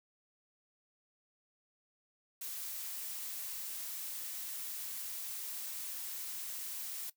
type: noise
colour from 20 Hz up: blue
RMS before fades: -42 dBFS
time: 2.41-7.1 s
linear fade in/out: 5 ms
effects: noise-tail reverb RT60 0.1 s tail -17 dB re dry